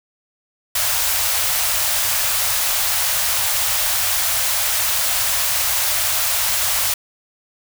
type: band-stop noise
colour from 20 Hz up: white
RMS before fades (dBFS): -19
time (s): 0.75-6.94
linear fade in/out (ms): 5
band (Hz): 120 to 550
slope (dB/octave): 48
effects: none